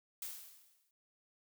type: noise with exponential decay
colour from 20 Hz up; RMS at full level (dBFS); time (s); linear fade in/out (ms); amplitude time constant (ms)
blue; -41; 0.22-0.91; 2; 150
effects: none